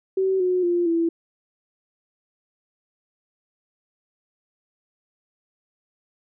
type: tone with pitch steps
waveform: sine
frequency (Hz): 381.1 / 364.5 / 348.7 / 333.5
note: G4 / F#4 / F4 / E4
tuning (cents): -49 / -26 / -3 / +20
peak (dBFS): -18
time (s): 0.17-1.09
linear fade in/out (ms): 5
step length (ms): 230
effects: none